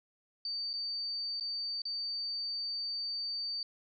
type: tone with dropouts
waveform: sine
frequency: 4600 Hz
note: D8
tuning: 37 cents flat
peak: -34 dBFS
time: 0.45-3.63 s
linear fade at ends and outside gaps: 2 ms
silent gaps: 0.732-0.737 / 1.399-1.408 / 1.819-1.853 s
effects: none